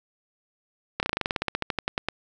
slowing click train, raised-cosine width 0.3 ms, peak -9 dBFS, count 19, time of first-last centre 1-2.086 s, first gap 29 ms, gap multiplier 1.08, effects none

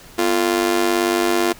sawtooth tone with amplitude modulation, 347.2 Hz, F4, 10 cents flat, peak -8 dBFS, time 0.18-1.53 s, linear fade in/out 10 ms, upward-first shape sine, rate 98.1 Hz, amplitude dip 90%, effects pink hiss -43 dBFS RMS until 1.59 s

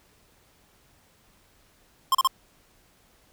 square tone bursts, 1059 Hz, C6, 21 cents sharp, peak -18 dBFS, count 3, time 2.12-2.274 s, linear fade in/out 2 ms, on 28 ms, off 35 ms, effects pink hiss -61 dBFS RMS until 3.32 s

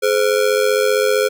square ring-modulated tone, 471.3 Hz, A#4, 19 cents sharp, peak -11 dBFS, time 0.02-1.29 s, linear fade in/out 20 ms, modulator 47.7 Hz, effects none

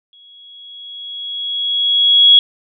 sine tone with exponential growth, 3333 Hz, G#7, 5 cents sharp, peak -3 dBFS, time 0.13-2.39 s, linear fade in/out 1 ms, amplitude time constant 490 ms, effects none

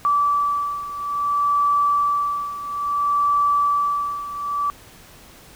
sine beating tone pair, 1157 / 1157.59 Hz, D6 / D6, -26 / -25 cents, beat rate 0.59 Hz, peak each -19 / -23 dBFS, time 0.05-4.7 s, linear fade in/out 0 ms, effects pink hiss -46 dBFS RMS until 5.55 s

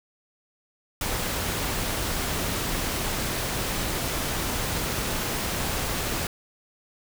pink noise, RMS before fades -28 dBFS, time 1.01-6.27 s, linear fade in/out 2 ms, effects none

